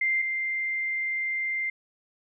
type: tone pair in turn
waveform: sine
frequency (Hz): 2093 / 2093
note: C7 / C7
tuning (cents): 0 / 0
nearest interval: unison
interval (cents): 0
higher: neither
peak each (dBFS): -22 / -26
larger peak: first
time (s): 0.01-0.22 / 0.22-1.7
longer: second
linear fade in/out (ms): 5
effects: none